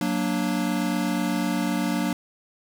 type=chord; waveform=square; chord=Gb augmented; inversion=none; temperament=equal; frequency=185 / 233.1 / 293.7 Hz; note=Gb3 / Bb3 / D4; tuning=0 / 0 / 0 cents; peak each=-28 dBFS; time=0.01-2.13 s; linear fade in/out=2 ms; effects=none